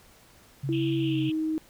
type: tone with vibrato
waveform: sine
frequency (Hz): 136.3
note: C#3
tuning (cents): -29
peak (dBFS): -28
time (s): 0.63-1.3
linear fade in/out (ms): 10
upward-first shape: sine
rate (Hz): 4.8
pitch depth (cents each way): 12
type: tone with pitch glide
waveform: sine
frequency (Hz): 329.6 to 314.7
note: E4 to D#4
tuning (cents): 0 to +20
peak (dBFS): -25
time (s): 0.69-1.58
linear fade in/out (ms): 0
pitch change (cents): -80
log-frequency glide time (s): 0.99-1.2
type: band-pass noise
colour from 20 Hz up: pink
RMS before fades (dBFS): -41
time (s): 0.72-1.32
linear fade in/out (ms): 10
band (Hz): 2600 to 3300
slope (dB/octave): 96
effects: pink hiss -56 dBFS RMS until 1.69 s